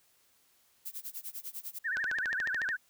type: noise with tremolo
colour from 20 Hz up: violet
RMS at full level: -39 dBFS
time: 0.85-1.79 s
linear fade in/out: 10 ms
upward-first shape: sine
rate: 10 Hz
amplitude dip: 95%
type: tone with vibrato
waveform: sine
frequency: 1661.2 Hz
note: G#6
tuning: in tune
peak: -30 dBFS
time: 1.84-2.77 s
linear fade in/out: 20 ms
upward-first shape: sine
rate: 13 Hz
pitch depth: 200 cents each way
type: click train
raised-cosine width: 0.2 ms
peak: -21 dBFS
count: 11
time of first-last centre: 1.97-2.689 s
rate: 13.9 Hz
effects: white hiss -68 dBFS RMS until 2.89 s